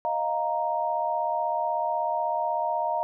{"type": "chord", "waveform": "sine", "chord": "Eb suspended second", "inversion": "none", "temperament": "equal", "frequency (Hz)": [622.3, 698.5, 932.3], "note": ["Eb5", "F5", "Bb5"], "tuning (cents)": [0, 0, 0], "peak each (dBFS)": [-30, -29, -27], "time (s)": [0.05, 3.03], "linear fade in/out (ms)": 0, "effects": []}